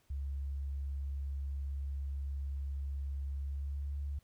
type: tone with pitch glide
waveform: sine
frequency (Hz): 69.3 to 71.04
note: C#2 to C#2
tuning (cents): 0 to +43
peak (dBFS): -35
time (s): 0.1-4.19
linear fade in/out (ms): 5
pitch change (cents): +43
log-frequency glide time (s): 3.37-3.97
effects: pink hiss -72 dBFS RMS until 4.23 s